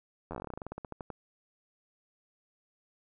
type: slowing click train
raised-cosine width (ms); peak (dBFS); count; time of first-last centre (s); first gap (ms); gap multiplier
1; -25; 21; 0.31-1.103; 11; 1.12
effects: none